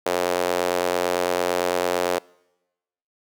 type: tone with high-pass filter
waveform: sawtooth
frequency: 88.9 Hz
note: F2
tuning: 31 cents sharp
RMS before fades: -23 dBFS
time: 0.06-2.19 s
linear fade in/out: 5 ms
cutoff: 500 Hz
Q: 2.3
effects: noise-tail reverb RT60 1.0 s tail -26 dB re dry